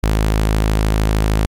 sawtooth tone, 53.2 Hz, G#1, 42 cents sharp, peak -9 dBFS, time 0.03-1.46 s, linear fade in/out 5 ms, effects MP3 96 kbps

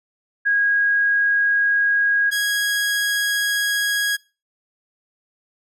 sine / sawtooth tone pair in turn, 1642 / 1652.5 Hz, G#6 / G#6, -20 / -9 cents, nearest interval unison, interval 11 cents, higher second, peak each -15 dBFS, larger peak neither, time 0.45-2.31 / 2.31-4.17 s, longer neither, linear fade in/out 20 ms, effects noise-tail reverb RT60 0.3 s tail -22 dB re dry + resampled to 32000 Hz

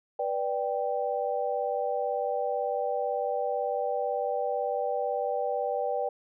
sine chord, G major, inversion first, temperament just, 490 / 588 / 784 Hz, B4 / D5 / G5, -14 / +2 / 0 cents, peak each -31 dBFS, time 0.19-6.09 s, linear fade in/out 5 ms, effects none

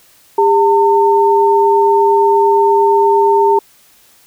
sine tone pair together, 402 / 904.3 Hz, G4 / A5, +44 / +47 cents, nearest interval octave + major second, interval 1403 cents, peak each -10 dBFS, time 0.38-3.59 s, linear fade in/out 5 ms, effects white hiss -48 dBFS RMS until 4.26 s

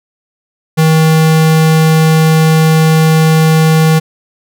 square tone, 158.9 Hz, D#3, 37 cents sharp, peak -6 dBFS, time 0.77-4 s, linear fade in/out 20 ms, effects none

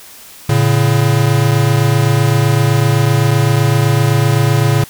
square tone pair together, 113.27 / 141.1 Hz, A#2 / C#3, -49 / +31 cents, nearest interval major third, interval 380 cents, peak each -13 dBFS, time 0.49-4.84 s, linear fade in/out 5 ms, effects white hiss -37 dBFS RMS until 4.89 s

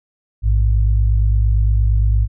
sine tone pair together, 55.13 / 103.83 Hz, A1 / G#2, +4 / 0 cents, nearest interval major seventh, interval 1096 cents, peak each -12 / -18 dBFS, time 0.42-2.28 s, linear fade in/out 50 ms, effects none

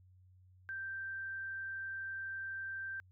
sine tone, 1568 Hz, G6, in tune, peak -39 dBFS, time 0.69-3 s, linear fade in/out 0 ms, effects added 92 Hz sine -60 dBFS peak until 3.11 s

